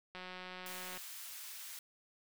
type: click train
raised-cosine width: 0.3 ms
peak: -31 dBFS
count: 152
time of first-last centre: 0.15-0.975 s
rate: 183 Hz
type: high-pass noise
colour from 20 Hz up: white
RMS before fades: -48 dBFS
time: 0.66-1.79 s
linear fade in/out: 2 ms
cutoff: 1300 Hz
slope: 12 dB/octave
effects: none